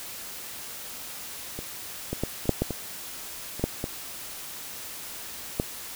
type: clicks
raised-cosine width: 2 ms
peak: -20 / -15 / -12 / -24 / -6 / -10 / -16 / -23 / -9 / -15 / -10 dBFS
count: 11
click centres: 1.59 / 2.13 / 2.236 / 2.456 / 2.493 / 2.62 / 2.707 / 3.596 / 3.64 / 3.841 / 5.599 s
effects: white hiss -39 dBFS RMS until 5.95 s